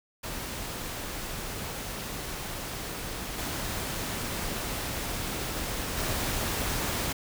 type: noise with level steps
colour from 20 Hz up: pink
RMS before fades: -36 / -33 / -30 dBFS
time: 0.23-7.13 s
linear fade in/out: 10 ms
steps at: 3.38 / 5.97 s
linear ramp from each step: 5 ms
effects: none